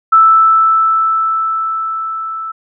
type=tone with level ramp; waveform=sine; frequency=1318.5 Hz; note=E6; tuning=in tune; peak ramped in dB=-3 to -20 dBFS; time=0.12-2.52 s; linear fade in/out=10 ms; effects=none